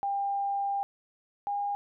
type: tone pair in turn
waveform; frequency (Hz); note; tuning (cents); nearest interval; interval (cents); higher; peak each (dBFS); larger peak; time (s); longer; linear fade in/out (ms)
sine; 798 / 811; G5 / G#5; +31 / -41; unison; 28; second; -27 / -28; first; 0.03-0.83 / 1.47-1.75; first; 0
effects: none